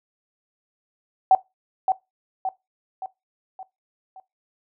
sine tone with echo, 758 Hz, F#5, 42 cents sharp, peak -10 dBFS, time 1.31-1.35 s, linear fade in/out 2 ms, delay 570 ms, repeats 5, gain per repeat -6 dB, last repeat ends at 4.2 s, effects noise-tail reverb RT60 0.2 s tail -19 dB re dry

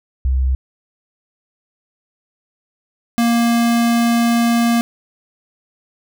sine / square tone pair in turn, 65 / 234.2 Hz, C2 / A#3, -11 / +8 cents, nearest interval octave + minor seventh, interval 2219 cents, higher second, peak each -13 dBFS, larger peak neither, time 0.25-0.55 / 3.18-4.81 s, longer second, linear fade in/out 0 ms, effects none

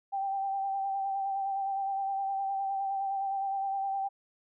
sine tone with vibrato, 783 Hz, G5, 2 cents flat, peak -29 dBFS, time 0.12-4.09 s, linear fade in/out 20 ms, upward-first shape sine, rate 9.7 Hz, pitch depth 25 cents each way, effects none

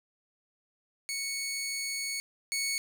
15% pulse tone pair in turn, 2217 / 2217 Hz, C#7 / C#7, 0 / 0 cents, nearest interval unison, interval 0 cents, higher neither, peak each -26 / -23 dBFS, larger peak second, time 1.09-2.2 / 2.52-2.78 s, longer first, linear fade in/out 0 ms, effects none

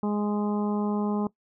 harmonic tone, 207.7 Hz, G#3, in tune, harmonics 1 / 2 / 3 / 4 / 5 / 6, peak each -25 / -32 / -40 / -36 / -39 / -45 dBFS, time 0.03-1.27 s, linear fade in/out 2 ms, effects noise-tail reverb RT60 0.1 s tail -20 dB re dry

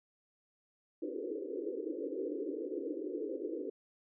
pink band-pass noise, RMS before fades -39 dBFS, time 1.02-3.7 s, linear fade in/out 5 ms, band 280 to 510 Hz, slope 96 dB/octave, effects none

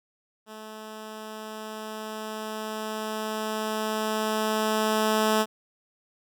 10% pulse tone with level ramp, 216.8 Hz, A3, 25 cents flat, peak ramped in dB -32 to -12 dBFS, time 0.46-5.46 s, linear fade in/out 50 ms, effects none

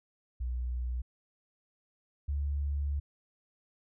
sine tone pair in turn, 61.4 / 71.43 Hz, B1 / D2, -9 / -47 cents, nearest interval minor third, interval 262 cents, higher second, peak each -31 / -29 dBFS, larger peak second, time 0.4-1.02 / 2.28-3 s, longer second, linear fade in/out 10 ms, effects none

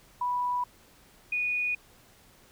sine tone pair in turn, 984 / 2465 Hz, B5 / D#7, -7 / -17 cents, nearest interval octave + major third, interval 1590 cents, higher second, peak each -26 dBFS, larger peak neither, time 0.21-0.64 / 1.32-1.75 s, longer neither, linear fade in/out 5 ms, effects pink hiss -58 dBFS RMS until 2.51 s

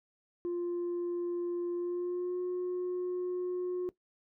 sine tone with pitch glide, 349.2 to 360.9 Hz, F4 to F#4, 0 to -43 cents, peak -29 dBFS, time 0.45-3.89 s, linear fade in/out 0 ms, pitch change +57 cents, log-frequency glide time 1.74-2.41 s, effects noise-tail reverb RT60 0.1 s tail -18 dB re dry + tanh soft clip ceiling -30 dBFS

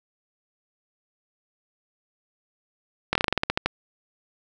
slowing click train, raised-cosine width 0.3 ms, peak -5 dBFS, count 12, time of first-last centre 3.13-3.66 s, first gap 23 ms, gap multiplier 1.14, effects none

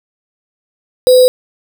sine tone with sample-and-hold, 506 Hz, B4, 42 cents sharp, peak -3 dBFS, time 1.07-1.28 s, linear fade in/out 0 ms, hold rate 4410 Hz, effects none

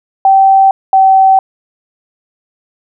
sine tone pair in turn, 775 / 767.9 Hz, G5 / G5, -20 / -36 cents, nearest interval unison, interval 16 cents, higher first, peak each -3 dBFS, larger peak neither, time 0.25-0.71 / 0.93-1.39 s, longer neither, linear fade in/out 2 ms, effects none

